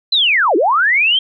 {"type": "linear two-way sweep", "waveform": "sine", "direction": "down then up", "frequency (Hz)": [4106, 300.3, 3217], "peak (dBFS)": -10, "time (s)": [0.12, 1.19], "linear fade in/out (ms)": 5, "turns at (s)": 0.56, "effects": []}